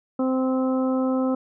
harmonic tone, 260 Hz, C4, 11 cents flat, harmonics 1 / 2 / 3 / 4 / 5, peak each -21 / -26 / -35 / -37 / -35 dBFS, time 0.19-1.35 s, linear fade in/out 5 ms, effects none

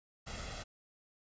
pink noise with comb filter, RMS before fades -43 dBFS, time 0.26-0.64 s, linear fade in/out 20 ms, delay 1.5 ms, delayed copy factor +0.6, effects resampled to 16000 Hz

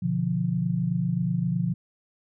sine chord, B diminished, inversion none, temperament equal, 123.47 / 146.83 / 174.61 Hz, B2 / D3 / F3, 0 / 0 / 0 cents, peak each -29 / -29 / -25 dBFS, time 0.02-1.74 s, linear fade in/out 10 ms, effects none

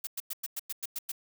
blue noise bursts, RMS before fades -35 dBFS, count 9, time 0.04-1.119 s, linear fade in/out 5 ms, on 31 ms, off 100 ms, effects none

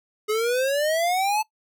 square exponential sweep, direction up, 419.7 to 880 Hz, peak -21 dBFS, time 0.28-1.43 s, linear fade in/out 20 ms, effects noise-tail reverb RT60 0.1 s tail -20 dB re dry

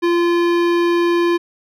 sine tone with hard clipping, 344.6 Hz, F4, 23 cents flat, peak -15 dBFS, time 0.02-1.38 s, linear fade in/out 20 ms, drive 17 dB, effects none

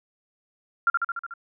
sine tone with echo, 1384 Hz, F6, 16 cents flat, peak -16 dBFS, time 0.87-0.9 s, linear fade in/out 2 ms, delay 73 ms, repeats 6, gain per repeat -3 dB, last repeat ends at 1.338 s, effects none

